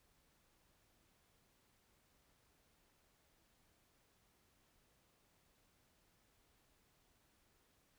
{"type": "silence", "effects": ["pink hiss -75 dBFS RMS until 7.98 s"]}